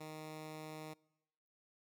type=tone; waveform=10% pulse; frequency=155.56 Hz; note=D#3; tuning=in tune; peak=-38 dBFS; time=0-0.94 s; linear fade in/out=10 ms; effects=noise-tail reverb RT60 1.0 s tail -25 dB re dry